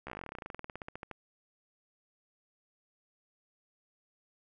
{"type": "slowing click train", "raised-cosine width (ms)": 0.5, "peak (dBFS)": -26, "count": 28, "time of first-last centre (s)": [0.07, 1.113], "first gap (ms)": 14, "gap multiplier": 1.07, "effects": []}